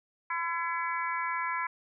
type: harmonic tone with a mistuned harmonic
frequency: 337.5 Hz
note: E4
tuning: 41 cents sharp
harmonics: 3 / 4 / 5 / 6 / 7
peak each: -32 / -37 / -37 / -39 / -39 dBFS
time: 0.3-1.67 s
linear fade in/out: 5 ms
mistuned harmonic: 7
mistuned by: -69 cents
effects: none